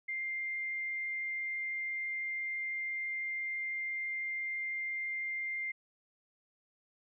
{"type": "tone", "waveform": "sine", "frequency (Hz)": 2102, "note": "C7", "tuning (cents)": 7, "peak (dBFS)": -34, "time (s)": [0.08, 5.72], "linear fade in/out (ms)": 10, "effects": []}